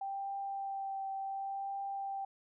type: tone with vibrato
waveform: sine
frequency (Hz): 784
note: G5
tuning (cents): 0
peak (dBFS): -36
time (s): 0.01-2.25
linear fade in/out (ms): 5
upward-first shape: triangle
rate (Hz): 0.69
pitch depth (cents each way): 16
effects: none